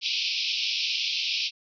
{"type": "band-pass noise", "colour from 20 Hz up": "pink", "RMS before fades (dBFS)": -28, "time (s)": [0.01, 1.51], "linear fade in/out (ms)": 50, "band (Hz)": [2400, 5500], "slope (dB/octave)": 96, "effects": []}